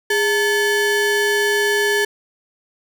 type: ring-modulated tone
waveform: square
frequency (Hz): 658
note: E5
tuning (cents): -3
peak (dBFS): -13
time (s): 0.1-2.05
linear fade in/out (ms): 5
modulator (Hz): 1070
effects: none